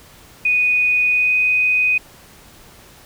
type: tone with pitch glide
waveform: sine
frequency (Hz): 2480 to 2497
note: D#7 to D#7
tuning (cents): -6 to +6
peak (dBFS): -13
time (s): 0.45-1.98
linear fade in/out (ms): 5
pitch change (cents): +12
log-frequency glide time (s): 1.11-1.34
effects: pink hiss -45 dBFS RMS until 3.05 s